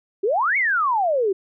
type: exponential two-way sweep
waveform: sine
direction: up then down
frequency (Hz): 367 to 2265 to 367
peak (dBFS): -17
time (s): 0.23-1.33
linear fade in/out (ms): 10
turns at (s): 0.57
effects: none